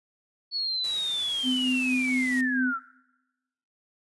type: linear sweep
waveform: sine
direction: down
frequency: 4435 to 1301 Hz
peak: -26 dBFS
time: 0.51-2.8 s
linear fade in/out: 50 ms
type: noise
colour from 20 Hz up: white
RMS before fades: -41 dBFS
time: 0.84-2.41 s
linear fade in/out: 2 ms
type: tone with tremolo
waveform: sine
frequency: 255.5 Hz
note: C4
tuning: 41 cents flat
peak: -23 dBFS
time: 1.43-2.74 s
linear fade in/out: 50 ms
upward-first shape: sine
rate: 4.4 Hz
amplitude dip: 40%
effects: noise-tail reverb RT60 1.0 s tail -21 dB re dry + resampled to 24000 Hz